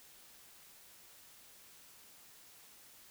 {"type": "silence", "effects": ["white hiss -59 dBFS RMS until 3.1 s"]}